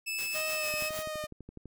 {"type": "tone with pitch glide", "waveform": "sawtooth", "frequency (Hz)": [2618, 2573], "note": ["E7", "E7"], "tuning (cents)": [-13, -43], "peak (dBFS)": -29, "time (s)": [0.06, 0.9], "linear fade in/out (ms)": 20, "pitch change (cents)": -30, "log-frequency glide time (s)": [0.6, 0.66]}
{"type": "noise with tremolo", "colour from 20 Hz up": "white", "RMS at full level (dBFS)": -40, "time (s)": [0.18, 1.03], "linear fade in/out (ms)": 5, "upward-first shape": "sine", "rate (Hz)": 6.6, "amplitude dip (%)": 75}
{"type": "tone with vibrato", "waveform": "sawtooth", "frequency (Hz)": 617, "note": "D#5", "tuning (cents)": -15, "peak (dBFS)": -31, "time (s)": [0.34, 1.27], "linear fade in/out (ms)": 20, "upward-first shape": "sine", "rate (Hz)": 1.9, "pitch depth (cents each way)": 21}
{"type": "click train", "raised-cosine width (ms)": 3, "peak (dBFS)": -32, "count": 12, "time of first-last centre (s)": [0.74, 1.657], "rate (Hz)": 12}
{"effects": []}